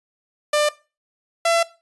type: tone pair in turn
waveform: sawtooth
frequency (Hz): 596 / 673.1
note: D5 / E5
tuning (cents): +25 / +36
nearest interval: major second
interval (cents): 211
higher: second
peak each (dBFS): -12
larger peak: neither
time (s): 0.53-0.69 / 1.45-1.63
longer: second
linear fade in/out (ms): 5
effects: noise-tail reverb RT60 0.3 s tail -19 dB re dry + resampled to 24000 Hz